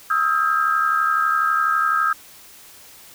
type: tone cluster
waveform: sine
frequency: 1266 / 1338 / 1605 Hz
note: D#6 / E6 / G6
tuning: +30 / +25 / +40 cents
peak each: -19 / -22 / -22 dBFS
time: 0.1-2.13 s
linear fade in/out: 5 ms
effects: white hiss -45 dBFS RMS until 3.14 s